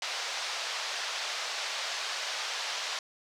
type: band-pass noise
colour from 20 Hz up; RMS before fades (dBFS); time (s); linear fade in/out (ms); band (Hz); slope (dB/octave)
white; -35; 0.02-2.99; 2; 560 to 5500; 24
effects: none